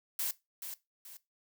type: noise with echo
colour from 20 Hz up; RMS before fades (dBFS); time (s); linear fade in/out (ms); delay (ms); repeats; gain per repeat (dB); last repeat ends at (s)
blue; -34; 0.19-0.31; 2; 430; 2; -8; 1.17
effects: noise-tail reverb RT60 0.2 s tail -18 dB re dry